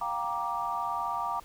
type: chord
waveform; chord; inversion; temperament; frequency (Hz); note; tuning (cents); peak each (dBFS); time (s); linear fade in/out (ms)
sine; G minor seventh; third; just; 705.6 / 784 / 940.8 / 1176; F5 / G5 / Bb5 / D6; +18 / 0 / +16 / +2; -37 / -37 / -33 / -33; 0.01-1.4; 5
effects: pink hiss -54 dBFS RMS until 1.44 s